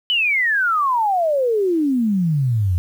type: exponential sweep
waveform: sine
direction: down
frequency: 3043 to 84.1 Hz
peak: -15 dBFS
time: 0.1-2.78 s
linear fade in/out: 0 ms
effects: 8-bit